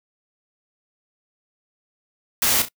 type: noise with echo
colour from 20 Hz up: white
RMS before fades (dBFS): -19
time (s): 2.42-2.62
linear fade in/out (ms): 2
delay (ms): 33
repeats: 2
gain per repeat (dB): -10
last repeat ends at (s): 2.686
effects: noise-tail reverb RT60 0.1 s tail -24 dB re dry